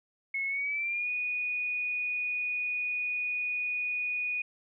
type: tone with pitch glide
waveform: sine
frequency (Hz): 2186 to 2468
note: C#7 to D#7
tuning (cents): -25 to -15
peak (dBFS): -29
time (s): 0.34-4.42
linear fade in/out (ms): 5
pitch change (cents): +210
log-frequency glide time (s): 0.47-1.09
effects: none